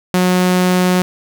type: tone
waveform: sawtooth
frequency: 181.9 Hz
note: F#3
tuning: 29 cents flat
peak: -7 dBFS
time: 0.14-1.02 s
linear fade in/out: 0 ms
effects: none